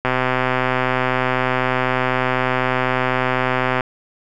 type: click train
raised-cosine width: 0.5 ms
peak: -3 dBFS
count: 482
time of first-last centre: 0.05-3.808 s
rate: 128 Hz
effects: none